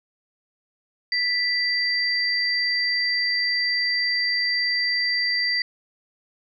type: tone pair together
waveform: sine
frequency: 1975.5 / 4699 Hz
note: B6 / D8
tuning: 0 / 0 cents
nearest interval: octave + minor third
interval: 1500 cents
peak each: -23 dBFS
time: 1.12-5.62 s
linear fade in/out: 2 ms
effects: none